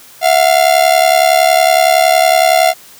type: ring-modulated tone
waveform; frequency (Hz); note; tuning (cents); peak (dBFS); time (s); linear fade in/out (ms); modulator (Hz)
45% pulse; 694; F5; -11; -4; 0.21-2.74; 50; 35.4
effects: white hiss -39 dBFS RMS until 2.99 s + high-pass 80 Hz 12 dB/octave